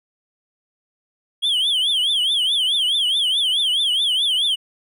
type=tone with vibrato; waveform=triangle; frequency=3224 Hz; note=G7; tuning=48 cents sharp; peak=-15 dBFS; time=1.42-4.56 s; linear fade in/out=20 ms; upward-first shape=triangle; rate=4.7 Hz; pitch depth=200 cents each way; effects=none